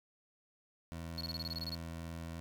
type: tone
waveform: 20% pulse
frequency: 82.9 Hz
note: E2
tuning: 10 cents sharp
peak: -37 dBFS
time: 0.92-2.4 s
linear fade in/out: 0 ms
type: tone bursts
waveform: triangle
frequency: 4344 Hz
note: C#8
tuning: 36 cents flat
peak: -37 dBFS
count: 11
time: 1.18-1.747 s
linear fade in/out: 0 ms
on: 27 ms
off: 27 ms
effects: none